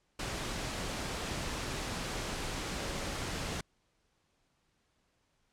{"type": "tone in noise", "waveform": "sine", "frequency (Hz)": 554.4, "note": "C#5", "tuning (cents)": 0, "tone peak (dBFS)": -47, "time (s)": [2.79, 3.14], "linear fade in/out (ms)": 5, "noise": "pink", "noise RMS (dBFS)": -37, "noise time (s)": [0.19, 3.61], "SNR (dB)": -13, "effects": ["pink hiss -75 dBFS RMS until 5.52 s", "low-pass 8000 Hz 12 dB/octave"]}